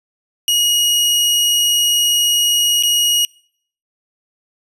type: tone with dropouts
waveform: sawtooth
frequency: 2889 Hz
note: F#7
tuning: 42 cents flat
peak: -9 dBFS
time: 0.48-3.25 s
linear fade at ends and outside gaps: 1 ms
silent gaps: 2.826-2.834 s
effects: noise-tail reverb RT60 0.6 s tail -26 dB re dry + resampled to 32000 Hz